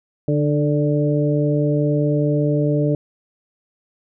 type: harmonic tone with a mistuned harmonic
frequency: 146.83 Hz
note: D3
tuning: in tune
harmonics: 1 / 2 / 3 / 4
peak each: -18 / -21 / -23 / -24 dBFS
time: 0.28-2.95 s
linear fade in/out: 2 ms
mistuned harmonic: 2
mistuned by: +27 cents
effects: none